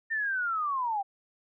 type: linear sweep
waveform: sine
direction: down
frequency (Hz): 1819 to 767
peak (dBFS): -27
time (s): 0.1-1.03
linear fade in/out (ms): 20
effects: none